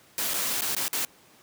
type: noise with dropouts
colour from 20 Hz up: white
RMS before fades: -28 dBFS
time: 0.18-1.05 s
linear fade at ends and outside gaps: 1 ms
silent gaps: 0.336-0.341 / 0.609-0.619 / 0.75-0.765 / 0.881-0.93 s
effects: pink hiss -56 dBFS RMS until 1.42 s + high-pass 150 Hz 12 dB/octave